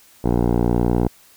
10% pulse tone with low-pass filter, 59.4 Hz, A#1, 33 cents sharp, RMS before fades -18 dBFS, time 0.24-1.08 s, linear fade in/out 5 ms, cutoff 620 Hz, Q 1.8, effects white hiss -51 dBFS RMS until 1.36 s

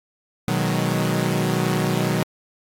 sawtooth chord, G# minor seventh, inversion first, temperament equal, 123.47 / 155.56 / 185 / 207.7 Hz, B2 / D#3 / F#3 / G#3, 0 / 0 / 0 / 0 cents, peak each -21 / -20 / -20 / -25 dBFS, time 0.48-2.23 s, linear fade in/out 0 ms, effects AAC 64 kbps

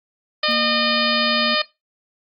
harmonic tone, 609 Hz, D#5, 37 cents flat, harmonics 1 / 2 / 3 / 4 / 5 / 6 / 7 / 8, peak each -25 / -25 / -25 / -25 / -25 / -25 / -25 / -25 dBFS, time 0.43-1.62 s, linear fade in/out 5 ms
triangle tone, 233.2 Hz, A#3, 1 cent sharp, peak -23 dBFS, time 0.48-1.55 s, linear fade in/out 10 ms
blue noise with exponential decay, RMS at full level -43 dBFS, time 0.51-0.58 s, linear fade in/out 0 ms, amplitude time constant 15 ms
effects noise-tail reverb RT60 0.2 s tail -17 dB re dry + Opus 48 kbps

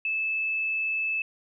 sine tone, 2618 Hz, E7, 13 cents flat, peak -25 dBFS, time 0.05-1.22 s, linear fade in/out 2 ms, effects none

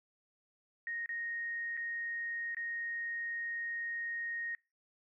sine tone with dropouts, 1864 Hz, A#6, 1 cent flat, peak -36 dBFS, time 0.87-4.55 s, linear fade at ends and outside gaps 1 ms, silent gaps 1.06-1.091 / 1.769-1.774 / 2.547-2.568 s, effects noise-tail reverb RT60 0.3 s tail -25 dB re dry

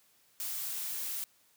blue noise, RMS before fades -37 dBFS, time 0.4-1.24 s, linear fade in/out 0 ms, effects white hiss -67 dBFS RMS until 1.56 s + high-pass 60 Hz 12 dB/octave

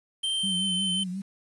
square tone with pitch glide, 3136 to 3080 Hz, G7 to G7, 0 to -31 cents, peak -26 dBFS, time 0.23-1.04 s, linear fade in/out 10 ms, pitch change -31 cents, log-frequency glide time 0.35-0.69 s
sine tone with vibrato, 187.1 Hz, F#3, 20 cents sharp, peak -30 dBFS, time 0.43-1.22 s, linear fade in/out 10 ms, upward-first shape triangle, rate 5.6 Hz, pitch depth 93 cents each way
effects resampled to 24000 Hz + 9-bit

